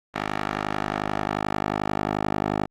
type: tone with band-pass filter sweep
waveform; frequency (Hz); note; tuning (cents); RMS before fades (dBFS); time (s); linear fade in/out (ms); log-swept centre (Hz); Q
10% pulse; 51.3; G#1; -21; -27; 0.14-2.66; 10; 1400 to 650; 0.83
effects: Opus 32 kbps